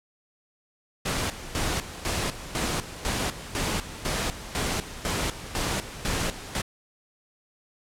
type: noise with tremolo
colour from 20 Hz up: pink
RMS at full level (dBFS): -27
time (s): 1.05-6.62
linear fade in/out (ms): 10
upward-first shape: square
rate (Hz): 2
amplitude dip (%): 75
effects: low-pass 10000 Hz 12 dB/octave